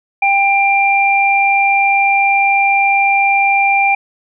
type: tone pair together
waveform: sine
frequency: 793 / 2376 Hz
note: G5 / D7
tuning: +20 / +20 cents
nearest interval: octave + perfect fifth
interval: 1900 cents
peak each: -12 dBFS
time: 0.22-3.95 s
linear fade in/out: 5 ms
effects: none